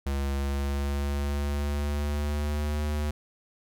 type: tone with pitch glide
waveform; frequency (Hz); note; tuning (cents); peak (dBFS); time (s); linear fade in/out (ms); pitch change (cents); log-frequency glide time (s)
square; 69.4 to 74.81; C#2 to D2; +3 to +33; -27; 0.06-3.11; 5; +130; 0.37-2.83
effects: none